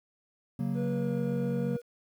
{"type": "chord", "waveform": "triangle", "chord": "F# major", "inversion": "second", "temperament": "equal", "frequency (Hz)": [138.59, 185, 233.1], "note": ["C#3", "F#3", "A#3"], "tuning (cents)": [0, 0, 0], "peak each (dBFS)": -31, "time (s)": [0.59, 1.77], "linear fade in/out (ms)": 5}
{"type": "tone with pitch glide", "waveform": "triangle", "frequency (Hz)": [486.4, 479.4], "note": ["B4", "A#4"], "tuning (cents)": [-26, 48], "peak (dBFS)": -32, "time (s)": [0.74, 1.82], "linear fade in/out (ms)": 50, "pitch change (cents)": -26, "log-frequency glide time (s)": [0.92, 1.08]}
{"effects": ["10-bit"]}